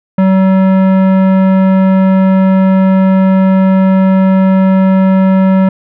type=tone with tanh clipping; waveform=sine; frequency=190 Hz; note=F#3; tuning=46 cents sharp; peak=-7 dBFS; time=0.18-5.69 s; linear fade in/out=5 ms; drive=16 dB; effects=none